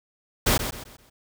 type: noise with echo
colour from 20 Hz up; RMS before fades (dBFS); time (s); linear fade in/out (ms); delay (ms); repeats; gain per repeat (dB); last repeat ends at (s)
pink; -20; 0.46-0.58; 10; 130; 4; -9; 1.1
effects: none